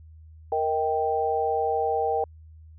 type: chord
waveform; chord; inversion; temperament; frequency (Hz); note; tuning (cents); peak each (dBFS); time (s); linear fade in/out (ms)
sine; Eb major; second; equal with one note detuned; 466.2 / 632.8 / 784; Bb4 / Eb5 / G5; 0 / +29 / 0; -26 / -30 / -25; 0.52-2.24; 2
effects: added 79 Hz sine -45 dBFS peak until 2.78 s